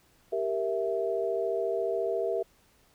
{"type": "chord", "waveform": "sine", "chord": "E diminished", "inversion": "first", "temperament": "equal", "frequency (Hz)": [392, 466.2, 659.3], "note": ["G4", "Bb4", "E5"], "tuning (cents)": [0, 0, 0], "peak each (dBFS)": -31, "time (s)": [0.32, 2.43], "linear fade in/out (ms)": 10, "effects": ["pink hiss -64 dBFS RMS until 2.94 s"]}